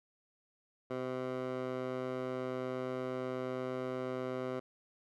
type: tone with band-pass filter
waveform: 15% pulse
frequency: 128.4 Hz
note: C3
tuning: 32 cents flat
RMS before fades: -38 dBFS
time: 0.9-4.6 s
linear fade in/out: 10 ms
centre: 630 Hz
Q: 0.85
effects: none